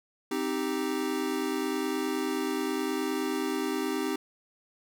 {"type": "chord", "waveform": "square", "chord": "C minor", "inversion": "none", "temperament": "equal", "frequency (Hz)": [261.6, 311.1, 392], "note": ["C4", "Eb4", "G4"], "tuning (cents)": [0, 0, 0], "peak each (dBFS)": [-34, -33, -33], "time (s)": [0.31, 4.16], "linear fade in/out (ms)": 5, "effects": []}